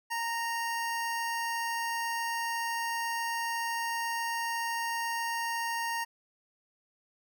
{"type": "tone", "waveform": "25% pulse", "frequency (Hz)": 927, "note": "A#5", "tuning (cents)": -10, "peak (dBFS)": -27, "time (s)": [0.1, 6.05], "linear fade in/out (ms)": 20, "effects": []}